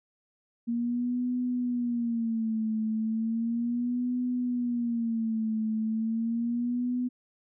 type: tone with vibrato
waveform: sine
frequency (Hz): 233.1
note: A#3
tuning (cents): 0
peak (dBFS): -26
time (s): 0.67-7.09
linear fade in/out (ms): 20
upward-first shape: sine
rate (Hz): 0.35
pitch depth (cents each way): 110
effects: none